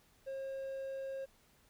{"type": "tone", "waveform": "triangle", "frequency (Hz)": 538, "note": "C5", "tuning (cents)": 48, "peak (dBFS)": -37, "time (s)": [0.26, 1.26], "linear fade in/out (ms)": 20, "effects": ["pink hiss -68 dBFS RMS until 1.69 s"]}